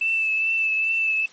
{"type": "tone with vibrato", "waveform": "sine", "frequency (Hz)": 2639, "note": "E7", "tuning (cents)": 1, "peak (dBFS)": -19, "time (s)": [0.01, 1.26], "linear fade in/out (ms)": 5, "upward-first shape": "triangle", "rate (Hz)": 2.4, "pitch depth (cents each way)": 28, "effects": ["white hiss -49 dBFS RMS until 1.32 s", "MP3 32 kbps"]}